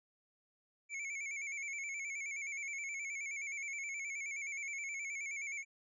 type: tone with vibrato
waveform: square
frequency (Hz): 2254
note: C#7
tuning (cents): +28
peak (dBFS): -40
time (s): 0.89-5.65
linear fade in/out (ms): 50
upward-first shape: square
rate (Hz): 9.5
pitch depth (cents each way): 57
effects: resampled to 22050 Hz